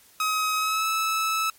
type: tone with pitch glide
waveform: sawtooth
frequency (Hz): 1269 to 1305.4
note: D#6 to E6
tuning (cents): +34 to -17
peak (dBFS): -19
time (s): 0.2-1.5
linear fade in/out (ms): 2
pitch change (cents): +49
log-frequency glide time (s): 0.56-0.87
effects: white hiss -55 dBFS RMS until 1.58 s + MP3 64 kbps